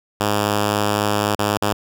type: tone with dropouts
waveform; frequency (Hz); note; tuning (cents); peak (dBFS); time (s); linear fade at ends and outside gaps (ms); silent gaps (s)
5% pulse; 103.83; G#2; 0; -6; 0.2-1.73; 5; 1.352-1.391 / 1.574-1.62
effects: none